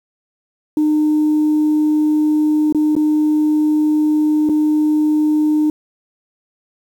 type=tone with dropouts; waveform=sine; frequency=304.4 Hz; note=D#4; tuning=38 cents flat; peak=-10 dBFS; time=0.77-5.7 s; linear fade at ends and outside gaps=2 ms; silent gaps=2.725-2.747 / 2.953-2.964 / 4.49-4.495 s; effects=tanh soft clip ceiling -9 dBFS + 7-bit